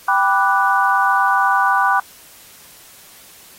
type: chord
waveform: sine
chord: G major seventh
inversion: none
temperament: equal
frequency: 784 / 987.8 / 1174.7 / 1480 Hz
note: G5 / B5 / D6 / F#6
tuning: 0 / 0 / 0 / 0 cents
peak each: -18 dBFS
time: 0.08-2 s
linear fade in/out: 5 ms
effects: white hiss -44 dBFS RMS until 3.58 s + AAC 48 kbps